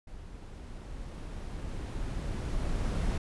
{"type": "noise with level ramp", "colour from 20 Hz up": "brown", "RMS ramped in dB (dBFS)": [-46, -29], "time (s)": [0.07, 3.18], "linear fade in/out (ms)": 5, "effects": ["resampled to 24000 Hz"]}